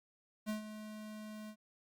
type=tone with ADSR envelope; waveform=square; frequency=214.1 Hz; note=A3; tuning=47 cents flat; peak=-35 dBFS; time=0.46-1.56 s; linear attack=34 ms; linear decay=120 ms; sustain=-11 dB; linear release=70 ms; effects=Opus 48 kbps